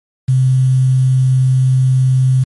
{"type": "tone with quantisation", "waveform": "sine", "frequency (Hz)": 129.9, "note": "C3", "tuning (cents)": -12, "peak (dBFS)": -8, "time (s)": [0.28, 2.44], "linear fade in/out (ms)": 10, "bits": 6, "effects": ["MP3 48 kbps"]}